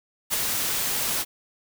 white noise with ADSR envelope, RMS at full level -22 dBFS, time 0.3-1.25 s, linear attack 36 ms, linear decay 6 ms, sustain -4 dB, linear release 41 ms, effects none

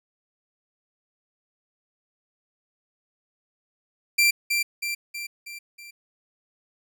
sawtooth tone with echo, 2359 Hz, D7, 7 cents sharp, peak -13 dBFS, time 4.18-4.31 s, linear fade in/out 10 ms, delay 320 ms, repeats 5, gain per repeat -5 dB, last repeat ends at 5.91 s, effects none

